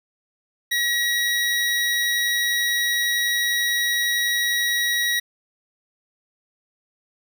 25% pulse tone, 1911 Hz, A#6, 43 cents sharp, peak -16 dBFS, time 0.71-5.2 s, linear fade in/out 10 ms, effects none

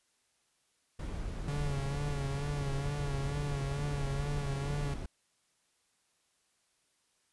brown noise, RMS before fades -38 dBFS, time 0.99-5.06 s, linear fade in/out 5 ms
45% pulse tone with vibrato, 141.3 Hz, C#3, 34 cents sharp, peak -34 dBFS, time 1.48-4.94 s, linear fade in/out 2 ms, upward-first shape sine, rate 2.2 Hz, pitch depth 48 cents each way
effects white hiss -74 dBFS RMS until 7.32 s + resampled to 24000 Hz

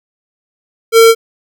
square tone, 454.4 Hz, A#4, 44 cents flat, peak -3 dBFS, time 0.92-1.15 s, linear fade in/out 50 ms, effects none

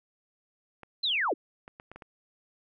clicks, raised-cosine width 0.5 ms, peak -30 dBFS, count 6, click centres 0.833 / 1.679 / 1.799 / 1.916 / 1.96 / 2.022 s
sine linear sweep, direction down, 4186 to 222.9 Hz, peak -25 dBFS, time 1.03-1.34 s, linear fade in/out 10 ms
effects none

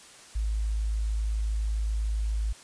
sine tone, 53.7 Hz, A1, 41 cents flat, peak -25 dBFS, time 0.35-2.53 s, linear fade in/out 10 ms, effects white hiss -50 dBFS RMS until 2.63 s + resampled to 22050 Hz

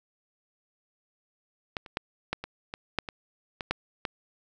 clicks, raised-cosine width 0.3 ms, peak -15 / -29 / -12 / -12 / -20 / -19 / -9 / -20 / -17 / -10 / -13 dBFS, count 11, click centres 1.768 / 1.862 / 1.971 / 2.33 / 2.44 / 2.739 / 2.987 / 3.088 / 3.608 / 3.71 / 4.052 s, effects none

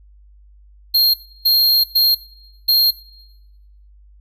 square tone bursts at uneven times, 4222 Hz, C8, 15 cents sharp, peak -11 dBFS, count 4, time 0.94-1.14 / 1.45-1.84 / 1.95-2.15 / 2.68-2.91 s, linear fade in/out 10 ms, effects noise-tail reverb RT60 1.0 s tail -20 dB re dry + added 50 Hz sine -44 dBFS peak until 4.2 s

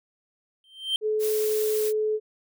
triangle tone with exponential growth, 3135 Hz, G7, 1 cent flat, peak -18 dBFS, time 0.64-0.96 s, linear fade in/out 1 ms, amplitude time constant 68 ms
sine tone, 430 Hz, A4, 40 cents flat, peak -22 dBFS, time 1.01-2.2 s, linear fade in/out 50 ms
blue noise, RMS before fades -33 dBFS, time 1.19-1.93 s, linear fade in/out 50 ms
effects none

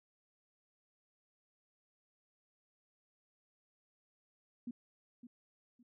sine tone with echo, 241.4 Hz, B3, 39 cents flat, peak -39 dBFS, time 4.67-4.71 s, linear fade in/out 5 ms, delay 560 ms, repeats 2, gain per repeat -11 dB, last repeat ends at 5.83 s, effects none

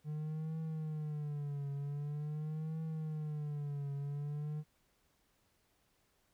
triangle tone with vibrato, 150 Hz, D3, 37 cents sharp, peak -35 dBFS, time 0.04-4.64 s, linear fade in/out 50 ms, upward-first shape triangle, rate 0.45 Hz, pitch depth 120 cents each way, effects pink hiss -75 dBFS RMS until 6.33 s

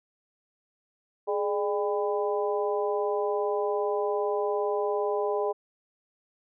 harmonic tone with a mistuned harmonic, 200 Hz, G3, 35 cents sharp, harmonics 2 / 3 / 4 / 5, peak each -27 / -31 / -33 / -35 dBFS, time 1.27-5.53 s, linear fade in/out 20 ms, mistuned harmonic 2, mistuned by +74 cents, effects none

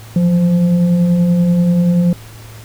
sine tone with frequency modulation, 176.2 Hz, F3, 16 cents sharp, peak -9 dBFS, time 0.16-2.13 s, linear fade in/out 2 ms, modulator 342 Hz, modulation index 0.37, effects added 110 Hz sine -34 dBFS peak until 2.64 s + pink hiss -39 dBFS RMS until 2.64 s

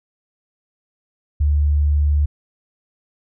sine tone, 73.42 Hz, D2, in tune, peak -13 dBFS, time 1.4-2.26 s, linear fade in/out 10 ms, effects none

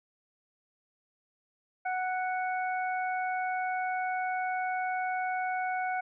harmonic tone, 740 Hz, F#5, in tune, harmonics 1 / 2 / 3, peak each -30 / -36 / -40 dBFS, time 1.85-6.01 s, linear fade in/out 10 ms, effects none

